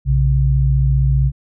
sine tone pair together, 60.3 / 135.57 Hz, B1 / C#3, -41 / -38 cents, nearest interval octave + major second, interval 1403 cents, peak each -14 dBFS, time 0.05-1.32 s, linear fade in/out 50 ms, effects none

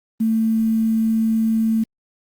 sine tone with quantisation, 223 Hz, A3, 23 cents sharp, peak -15 dBFS, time 0.2-1.84 s, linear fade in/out 10 ms, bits 7, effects Opus 32 kbps

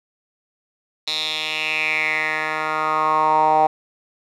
10% pulse tone with band-pass filter sweep, 155.56 Hz, D#3, in tune, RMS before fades -20 dBFS, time 1.07-3.67 s, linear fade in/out 5 ms, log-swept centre 4000 to 780 Hz, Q 5.2, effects none

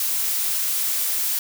blue noise, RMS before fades -23 dBFS, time 0-1.39 s, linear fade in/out 2 ms, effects none

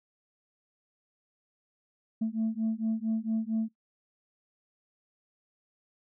sine beating tone pair, 220 / 224.4 Hz, A3 / A3, 0 / +34 cents, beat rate 4.4 Hz, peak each -29 dBFS, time 2.21-3.69 s, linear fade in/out 10 ms, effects noise-tail reverb RT60 0.1 s tail -18 dB re dry + tanh soft clip ceiling -23 dBFS

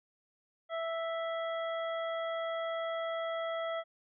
harmonic tone, 659.3 Hz, E5, in tune, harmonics 1 / 2 / 3 / 5, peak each -34 / -40 / -44 / -48 dBFS, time 0.69-3.84 s, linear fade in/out 50 ms, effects none

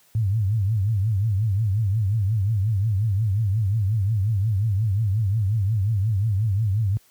sine tone with vibrato, 103.83 Hz, G#2, in tune, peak -18 dBFS, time 0.15-6.97 s, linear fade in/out 0 ms, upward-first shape triangle, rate 5.6 Hz, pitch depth 210 cents each way, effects white hiss -58 dBFS RMS until 7.1 s + high-pass 60 Hz 12 dB/octave

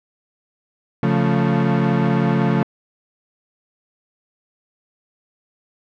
35% pulse chord, Db augmented, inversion none, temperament equal, 138.59 / 174.61 / 220 Hz, Db3 / F3 / A3, 0 / 0 / 0 cents, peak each -18 dBFS, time 1.03-2.63 s, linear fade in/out 2 ms, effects low-pass 2000 Hz 12 dB/octave

